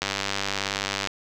click train, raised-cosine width 0.2 ms, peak -8 dBFS, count 105, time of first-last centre 0.02-1.073 s, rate 98.8 Hz, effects none

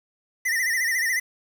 square tone with vibrato, 1923 Hz, B6, 47 cents flat, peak -22 dBFS, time 0.45-1.2 s, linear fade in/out 10 ms, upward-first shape sine, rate 14 Hz, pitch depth 110 cents each way, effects 8-bit

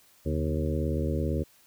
harmonic tone with a mistuned harmonic, 77.78 Hz, D#2, in tune, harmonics 1 / 2 / 3 / 4 / 5 / 6 / 7, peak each -29 / -32 / -34 / -35 / -36 / -37 / -37 dBFS, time 0.25-1.44 s, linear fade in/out 20 ms, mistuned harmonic 2, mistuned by -110 cents, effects white hiss -60 dBFS RMS until 1.66 s

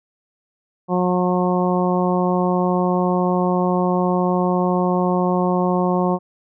harmonic tone, 180.6 Hz, F#3, 42 cents flat, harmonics 1 / 2 / 3 / 4 / 5 / 6, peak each -19 / -22 / -24 / -25 / -26 / -27 dBFS, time 0.88-6.19 s, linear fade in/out 50 ms, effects none

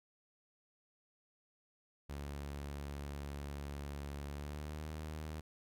sawtooth tone with pitch glide, 71.3 to 77.31 Hz, C#2 to D#2, +49 to -11 cents, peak -38 dBFS, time 2.09-5.41 s, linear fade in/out 10 ms, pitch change +140 cents, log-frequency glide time 4.29-4.88 s, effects none

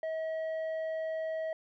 square tone with low-pass filter, 640 Hz, D#5, 49 cents sharp, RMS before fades -35 dBFS, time 0.03-1.53 s, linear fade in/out 2 ms, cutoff 1300 Hz, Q 2.4, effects none

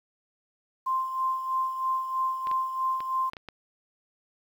sine tone with tremolo, 1046.5 Hz, C6, in tune, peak -23 dBFS, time 0.86-3.3 s, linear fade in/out 10 ms, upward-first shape sine, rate 3.1 Hz, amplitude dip 60%
clicks, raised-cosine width 0.3 ms, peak -24 dBFS, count 6, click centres 2.471 / 2.514 / 3.005 / 3.334 / 3.368 / 3.487 s
effects 9-bit

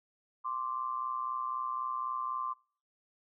sine tone pair together, 1046.5 / 1170.4 Hz, C6 / D6, 0 / -6 cents, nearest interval major second, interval 194 cents, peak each -35 / -36 dBFS, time 0.44-2.54 s, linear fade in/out 20 ms, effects noise-tail reverb RT60 0.5 s tail -26 dB re dry

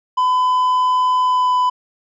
triangle tone with pitch glide, 1008 to 1000.5 Hz, B5 to B5, +35 to +22 cents, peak -11 dBFS, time 0.17-1.7 s, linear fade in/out 10 ms, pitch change -13 cents, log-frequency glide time 1.22-1.57 s, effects resampled to 16000 Hz

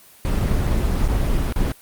brown noise with dropouts, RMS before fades -19 dBFS, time 0.25-1.72 s, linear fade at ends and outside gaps 0 ms, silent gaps 0.669-0.673 / 1.079-1.085 / 1.524-1.56 s, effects white hiss -48 dBFS RMS until 1.81 s + Opus 24 kbps

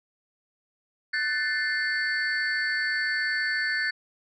sine tone cluster, 1506 / 1765 / 2107 / 4473 Hz, F#6 / A6 / C7 / C#8, +30 / +5 / +12 / +15 cents, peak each -29 / -26 / -33 / -33 dBFS, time 1.13-3.91 s, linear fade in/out 10 ms, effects tanh soft clip ceiling -17 dBFS

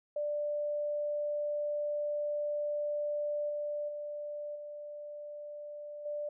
sine tone with level steps, 590 Hz, D5, 8 cents sharp, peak -31 / -33 / -37 / -41 / -34 dBFS, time 0.16-6.29 s, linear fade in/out 5 ms, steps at 3.49 / 3.88 / 4.55 / 6.05 s, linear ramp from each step 10 ms, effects none

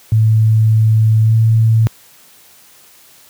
sine tone with pitch glide, 110 to 112.12 Hz, A2 to A2, 0 to +33 cents, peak -7 dBFS, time 0.12-1.87 s, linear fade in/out 0 ms, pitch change +33 cents, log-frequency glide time 1.23-1.35 s, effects white hiss -45 dBFS RMS until 3.29 s + high-pass 60 Hz 12 dB/octave

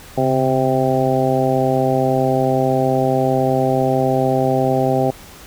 harmonic tone with a mistuned harmonic, 130.81 Hz, C3, in tune, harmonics 1 / 2 / 3 / 4 / 5 / 6, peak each -21 / -21 / -21 / -21 / -21 / -21 dBFS, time 0.17-5.11 s, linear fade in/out 10 ms, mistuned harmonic 1, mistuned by +58 cents, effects pink hiss -40 dBFS RMS until 5.46 s

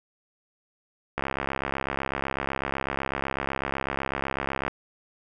click train, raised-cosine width 0.5 ms, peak -12 dBFS, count 239, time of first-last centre 1.18-4.68 s, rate 68 Hz, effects none

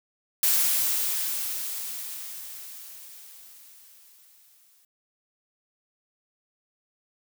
blue noise with exponential decay, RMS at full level -21 dBFS, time 0.43-4.85 s, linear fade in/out 2 ms, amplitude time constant 960 ms, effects none

